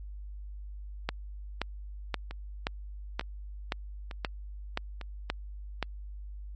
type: two click trains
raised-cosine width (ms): 0.3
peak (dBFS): -24 / -13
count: 4 / 10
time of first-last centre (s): 2.31-5.013 / 1.09-5.827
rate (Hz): 1.11 / 1.9
effects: added 50 Hz sine -39 dBFS peak until 6.55 s + MP3 32 kbps